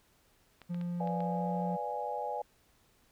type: clicks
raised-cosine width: 0.3 ms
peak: -34 dBFS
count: 5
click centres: 0.617 / 0.745 / 0.813 / 1.074 / 1.205 s
type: tone with pitch glide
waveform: triangle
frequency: 174.61 to 177.35 Hz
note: F3 to F3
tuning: 0 to +27 cents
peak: -31 dBFS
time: 0.69-1.77 s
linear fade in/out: 20 ms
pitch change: +27 cents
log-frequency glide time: 1.15-1.51 s
type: chord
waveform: sine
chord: B diminished seventh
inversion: none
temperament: equal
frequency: 493.9 / 587.3 / 698.5 / 830.6 Hz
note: B4 / D5 / F5 / Ab5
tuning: 0 / 0 / 0 / 0 cents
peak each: -40 / -40 / -42 / -36 dBFS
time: 1-2.42 s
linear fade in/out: 5 ms
effects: pink hiss -68 dBFS RMS until 3.11 s